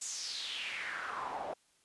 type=noise with band-pass filter sweep; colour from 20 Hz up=pink; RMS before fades=-40 dBFS; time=0.01-1.54 s; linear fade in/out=10 ms; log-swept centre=7500 to 620 Hz; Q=4.2; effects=white hiss -70 dBFS RMS until 1.84 s + resampled to 24000 Hz